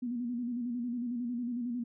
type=tone with vibrato; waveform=sine; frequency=241.5 Hz; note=B3; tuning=39 cents flat; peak=-32 dBFS; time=0.02-1.84 s; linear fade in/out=10 ms; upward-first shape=square; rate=11 Hz; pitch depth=52 cents each way; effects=none